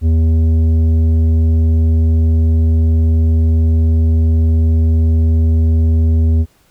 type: tone with tanh clipping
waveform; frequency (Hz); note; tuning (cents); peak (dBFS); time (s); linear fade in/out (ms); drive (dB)
sine; 80.7; E2; -36; -10; 0.01-6.46; 50; 9
effects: pink hiss -54 dBFS RMS until 6.7 s